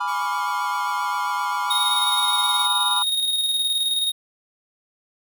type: chord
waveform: triangle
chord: G# diminished seventh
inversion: none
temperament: equal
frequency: 830.6 / 987.8 / 1174.7 / 1396.9 Hz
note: G#5 / B5 / D6 / F6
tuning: 0 / 0 / 0 / 0 cents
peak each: -28 / -23 / -27 / -28 dBFS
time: 0-3.03 s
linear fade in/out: 10 ms
type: tone with vibrato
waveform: sawtooth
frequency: 1100 Hz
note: C#6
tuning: 14 cents flat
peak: -28 dBFS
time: 0.07-2.67 s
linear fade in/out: 20 ms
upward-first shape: triangle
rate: 7.6 Hz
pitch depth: 54 cents each way
type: tone with tremolo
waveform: square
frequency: 3729 Hz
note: A#7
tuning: in tune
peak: -19 dBFS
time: 1.7-4.12 s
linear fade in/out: 10 ms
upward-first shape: square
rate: 19 Hz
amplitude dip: 35%
effects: none